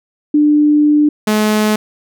sine / sawtooth tone pair in turn, 297.6 / 213.5 Hz, D4 / G#3, +23 / +48 cents, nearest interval tritone, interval 575 cents, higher first, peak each -7 dBFS, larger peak neither, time 0.34-1.09 / 1.27-1.76 s, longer first, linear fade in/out 5 ms, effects none

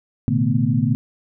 sine tone cluster, 114 / 128.2 / 149.9 / 222.8 / 248 Hz, A#2 / C3 / D3 / A3 / B3, -38 / -35 / +36 / +22 / +7 cents, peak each -22 dBFS, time 0.28-0.95 s, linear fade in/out 0 ms, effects none

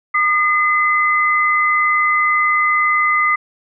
sine tone pair together, 1217 / 2039 Hz, D#6 / C7, -39 / -45 cents, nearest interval major sixth, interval 894 cents, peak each -15 dBFS, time 0.14-3.36 s, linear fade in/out 10 ms, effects none

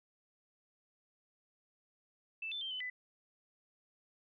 sine tone with pitch steps, 2645 / 3530 / 3146 / 3024 / 2000 Hz, E7 / A7 / G7 / F#7 / B6, +5 / +5 / +6 / +37 / +21 cents, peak -38 dBFS, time 2.42-2.9 s, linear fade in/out 5 ms, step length 96 ms, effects none

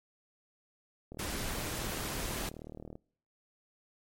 click train, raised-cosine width 2 ms, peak -31 dBFS, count 72, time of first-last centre 1.12-2.955 s, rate 38.7 Hz
pink noise, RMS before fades -37 dBFS, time 1.19-2.49 s, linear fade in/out 2 ms
effects noise-tail reverb RT60 0.6 s tail -25 dB re dry + MP3 64 kbps

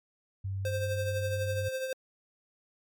sine tone with pitch glide, 96.9 to 98.31 Hz, G2 to G2, -20 to +5 cents, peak -31 dBFS, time 0.44-1.69 s, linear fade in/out 10 ms, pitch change +25 cents, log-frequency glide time 0.6-0.71 s
square tone with tremolo, 523.3 Hz, C5, in tune, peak -30 dBFS, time 0.65-1.93 s, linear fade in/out 2 ms, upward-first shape triangle, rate 12 Hz, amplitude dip 55%
effects MP3 96 kbps

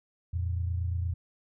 sine tone pair together, 85.4 / 114 Hz, F2 / A#2, -38 / -38 cents, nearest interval perfect fourth, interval 500 cents, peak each -28 / -36 dBFS, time 0.33-1.14 s, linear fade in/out 10 ms, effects none

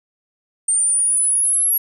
sine exponential sweep, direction up, 8790 to 11430 Hz, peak -14 dBFS, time 0.68-1.78 s, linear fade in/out 5 ms, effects none

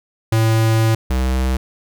square tone pair in turn, 111.9 / 64.34 Hz, A2 / C2, +30 / -28 cents, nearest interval minor seventh, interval 958 cents, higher first, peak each -13 / -16 dBFS, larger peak first, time 0.32-0.95 / 1.1-1.57 s, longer first, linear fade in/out 5 ms, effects none

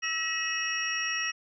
sine tone cluster, 1312 / 1912 / 2583 / 2905 / 5600 Hz, E6 / A#6 / E7 / F#7 / F8, -9 / +43 / -36 / -32 / +4 cents, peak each -38 / -32 / -34 / -37 / -34 dBFS, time 0.02-1.32 s, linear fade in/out 20 ms, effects none

